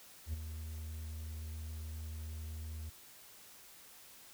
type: tone with ADSR envelope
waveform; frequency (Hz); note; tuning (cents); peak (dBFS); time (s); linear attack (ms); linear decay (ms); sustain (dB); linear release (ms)
triangle; 78.6; D#2; +18; -31; 0.26-2.9; 75; 14; -8; 11
effects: white hiss -57 dBFS RMS until 4.33 s